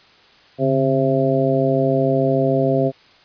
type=harmonic tone with a mistuned harmonic; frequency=133.5 Hz; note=C3; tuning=35 cents sharp; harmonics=1 / 2 / 3 / 4 / 5; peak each=-21 / -21 / -21 / -21 / -21 dBFS; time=0.58-2.92 s; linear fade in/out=50 ms; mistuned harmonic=1; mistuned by=+86 cents; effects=white hiss -50 dBFS RMS until 3.24 s + resampled to 11025 Hz